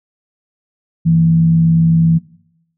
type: tone with frequency modulation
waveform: sine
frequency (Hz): 164.3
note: E3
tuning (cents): -5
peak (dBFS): -8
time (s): 1.05-2.19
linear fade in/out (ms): 20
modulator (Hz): 67.9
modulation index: 0.28
effects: noise-tail reverb RT60 0.8 s tail -21 dB re dry